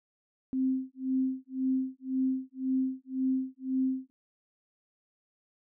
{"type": "tone with tremolo", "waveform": "sine", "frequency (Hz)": 261.6, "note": "C4", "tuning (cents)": 0, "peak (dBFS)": -24, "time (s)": [0.53, 4.1], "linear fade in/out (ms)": 0, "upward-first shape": "sine", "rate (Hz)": 1.9, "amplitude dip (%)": 100, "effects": []}